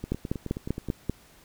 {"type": "two click trains", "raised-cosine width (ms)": 3, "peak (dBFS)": [-13, -20], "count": [6, 9], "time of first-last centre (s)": [[0.12, 1.097], [0.04, 0.887]], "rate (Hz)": [5.12, 9.45], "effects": ["pink hiss -56 dBFS RMS until 1.44 s"]}